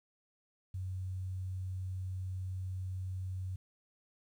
sine tone with quantisation, 93.2 Hz, F#2, 13 cents sharp, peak -36 dBFS, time 0.74-3.56 s, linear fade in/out 5 ms, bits 11, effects none

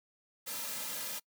white noise with comb filter, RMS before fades -39 dBFS, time 0.46-1.2 s, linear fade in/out 20 ms, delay 2.7 ms, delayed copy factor -0.75, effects noise-tail reverb RT60 0.1 s tail -25 dB re dry + high-pass 200 Hz 12 dB/octave

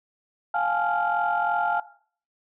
sine tone cluster, 703 / 820 / 863 / 1393 Hz, F5 / G#5 / A5 / F6, +11 / -22 / -34 / -5 cents, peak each -27 dBFS, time 0.54-1.8 s, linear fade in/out 5 ms, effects noise-tail reverb RT60 0.5 s tail -17 dB re dry + tanh soft clip ceiling -13 dBFS

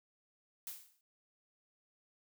blue noise with exponential decay, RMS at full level -41 dBFS, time 0.67-1.01 s, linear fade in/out 1 ms, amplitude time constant 73 ms, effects none

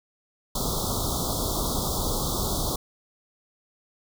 pink band-stop noise, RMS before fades -27 dBFS, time 0.55-2.76 s, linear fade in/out 5 ms, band 1300 to 3400 Hz, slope 96 dB/octave, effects none

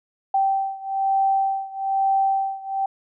sine beating tone pair, 778 / 779.1 Hz, G5 / G5, -13 / -11 cents, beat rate 1.1 Hz, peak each -21 / -23 dBFS, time 0.34-2.86 s, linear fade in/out 5 ms, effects none

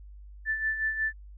sine tone with tremolo, 1760 Hz, A6, in tune, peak -24 dBFS, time 0.45-1.13 s, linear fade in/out 50 ms, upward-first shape sine, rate 5.5 Hz, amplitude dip 60%, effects added 50 Hz sine -44 dBFS peak until 1.37 s

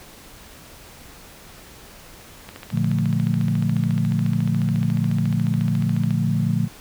click train, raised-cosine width 0.3 ms, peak -20 dBFS, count 52, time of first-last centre 2.49-6.107 s, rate 14.1 Hz
sine chord, Bb major seventh, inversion none, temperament equal with one note detuned, 116.54 / 146.83 / 175.32 / 220 Hz, Bb2 / D3 / F3 / A3, 0 / 0 / +7 / 0 cents, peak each -23 / -23 / -23 / -25 dBFS, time 2.71-6.69 s, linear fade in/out 50 ms
effects pink hiss -44 dBFS RMS until 6.8 s

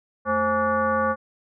sine tone with frequency modulation, 839 Hz, G#5, 17 cents sharp, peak -19 dBFS, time 0.25-1.16 s, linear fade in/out 50 ms, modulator 309 Hz, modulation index 1.9, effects none

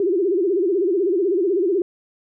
sine tone with vibrato, 370.5 Hz, F#4, 2 cents sharp, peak -16 dBFS, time 0-1.82 s, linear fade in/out 2 ms, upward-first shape sine, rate 16 Hz, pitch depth 180 cents each way, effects none

